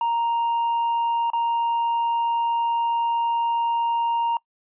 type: tone with dropouts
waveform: triangle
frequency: 932.3 Hz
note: A#5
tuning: in tune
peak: -18 dBFS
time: 0.01-4.37 s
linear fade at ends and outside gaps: 2 ms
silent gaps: 1.302-1.333 s
effects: noise-tail reverb RT60 0.1 s tail -23 dB re dry + resampled to 8000 Hz